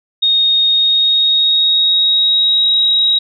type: tone with pitch glide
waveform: sine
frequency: 3718 to 3816 Hz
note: A#7 to A#7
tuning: -5 to +40 cents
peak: -9 dBFS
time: 0.22-3.19 s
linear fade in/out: 10 ms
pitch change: +45 cents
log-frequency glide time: 0.67-2.69 s
effects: none